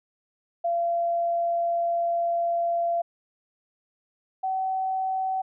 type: tone pair in turn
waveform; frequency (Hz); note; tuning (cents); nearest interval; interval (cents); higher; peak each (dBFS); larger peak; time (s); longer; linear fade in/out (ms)
sine; 684 / 759.3; F5 / F#5; -36 / +45; major second; 181; second; -22 / -24; first; 0.64-3.02 / 4.43-5.42; first; 10
effects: none